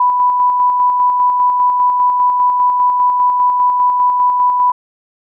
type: tone with tremolo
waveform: sine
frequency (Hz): 990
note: B5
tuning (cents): +4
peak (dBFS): -8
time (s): 0-4.72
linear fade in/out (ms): 5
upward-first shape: square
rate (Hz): 5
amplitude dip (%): 30
effects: none